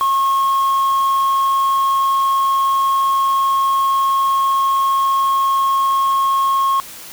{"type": "tone", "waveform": "sine", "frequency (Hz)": 1085, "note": "C#6", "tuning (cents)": -37, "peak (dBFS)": -10, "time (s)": [0.01, 6.8], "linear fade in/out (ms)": 0, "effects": ["tanh soft clip ceiling -12 dBFS", "white hiss -35 dBFS RMS until 7.12 s"]}